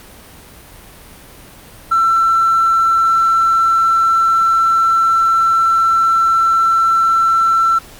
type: tone with hard clipping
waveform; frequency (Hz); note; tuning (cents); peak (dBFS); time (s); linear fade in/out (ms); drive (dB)
sine; 1342; E6; +31; -10; 1.91-7.79; 10; 1
effects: pink hiss -39 dBFS RMS until 7.99 s + Opus 48 kbps